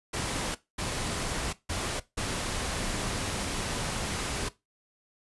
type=noise bursts at uneven times; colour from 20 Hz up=pink; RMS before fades=-32 dBFS; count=4; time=0.13-0.55 / 0.78-1.53 / 1.69-2 / 2.17-4.49 s; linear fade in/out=10 ms; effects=noise-tail reverb RT60 0.2 s tail -17 dB re dry + resampled to 24000 Hz